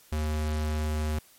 square tone, 76.6 Hz, D#2, 27 cents flat, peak -27 dBFS, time 0.12-1.19 s, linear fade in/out 5 ms, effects white hiss -57 dBFS RMS until 1.38 s + MP3 64 kbps

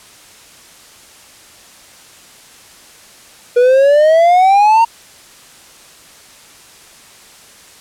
triangle exponential sweep, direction up, 480 to 929 Hz, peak -4 dBFS, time 3.56-4.85 s, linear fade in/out 10 ms, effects white hiss -41 dBFS RMS until 7.8 s + low-pass 10000 Hz 12 dB/octave

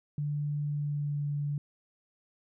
sine tone with pitch glide, 146.83 to 145.06 Hz, D3 to D3, 0 to -21 cents, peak -29 dBFS, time 0.18-1.58 s, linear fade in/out 2 ms, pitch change -21 cents, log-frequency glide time 0.65-1.26 s, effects none

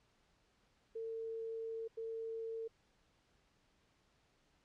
sine tone bursts at uneven times, 451.1 Hz, A4, 43 cents sharp, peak -40 dBFS, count 2, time 0.95-1.88 / 1.97-2.68 s, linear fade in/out 10 ms, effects pink hiss -74 dBFS RMS until 4.64 s + low-pass 6000 Hz 12 dB/octave

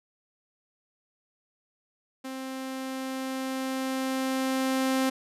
sawtooth tone with level ramp, 263.3 Hz, C4, 11 cents sharp, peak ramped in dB -31 to -19 dBFS, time 2.24-5.1 s, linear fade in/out 10 ms, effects resampled to 32000 Hz

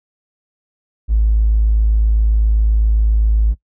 triangle tone, 53.8 Hz, A1, 38 cents flat, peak -6 dBFS, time 1.08-3.55 s, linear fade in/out 50 ms, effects noise-tail reverb RT60 0.1 s tail -21 dB re dry + tanh soft clip ceiling -8 dBFS

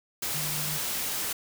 sine tone in noise, 151.1 Hz, D3, 50 cents sharp, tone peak -36 dBFS, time 0.34-0.78 s, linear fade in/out 5 ms, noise white, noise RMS -31 dBFS, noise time 0.22-1.33 s, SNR -8 dB, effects none

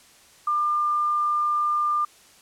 sine tone, 1199 Hz, D6, 36 cents sharp, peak -20 dBFS, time 0.47-2.05 s, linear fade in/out 5 ms, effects white hiss -53 dBFS RMS until 2.41 s + low-pass 10000 Hz 12 dB/octave

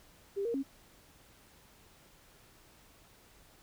sine tone with pitch steps, 397.6 / 466.8 / 272.7 Hz, G4 / A#4 / C#4, +25 / +2 / -28 cents, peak -31 dBFS, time 0.36-0.633 s, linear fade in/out 20 ms, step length 91 ms, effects pink hiss -61 dBFS RMS until 3.62 s

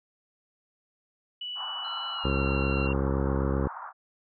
sine tone with pitch glide, 2955 to 2757 Hz, F#7 to F7, -3 to -23 cents, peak -33 dBFS, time 1.41-2.93 s, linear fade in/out 5 ms, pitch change -120 cents, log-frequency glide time 2.13-2.32 s
pink band-pass noise, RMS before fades -40 dBFS, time 1.55-3.93 s, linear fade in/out 50 ms, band 790 to 1400 Hz, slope 48 dB/octave
square tone, 1360 Hz, F6, 46 cents flat, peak -38 dBFS, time 1.84-2.87 s, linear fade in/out 10 ms
harmonic tone, 67.8 Hz, C#2, 38 cents flat, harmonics 1 / 2 / 3 / 4 / 5 / 6 / 7 / 8, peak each -28 / -31 / -33 / -34 / -35 / -36 / -36 / -37 dBFS, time 2.24-3.68 s, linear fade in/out 10 ms
effects resampled to 11025 Hz

